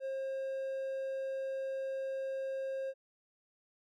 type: tone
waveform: triangle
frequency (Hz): 535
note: C5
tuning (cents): +38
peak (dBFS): -33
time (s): 0-2.94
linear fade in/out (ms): 50
effects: none